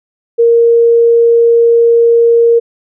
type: tone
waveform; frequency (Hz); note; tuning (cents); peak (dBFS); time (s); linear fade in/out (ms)
sine; 466.2; A#4; 0; -4; 0.38-2.6; 20
effects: none